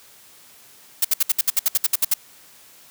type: noise bursts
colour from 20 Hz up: blue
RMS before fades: -17 dBFS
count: 13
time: 1.02-2.139 s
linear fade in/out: 5 ms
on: 27 ms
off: 64 ms
effects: white hiss -49 dBFS RMS until 2.9 s + high-pass 80 Hz 12 dB/octave